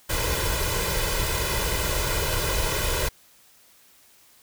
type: noise with comb filter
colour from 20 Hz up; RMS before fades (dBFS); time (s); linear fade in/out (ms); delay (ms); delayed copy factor
pink; -25; 0.09-3.09; 10; 2; +0.75
effects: white hiss -56 dBFS RMS until 4.42 s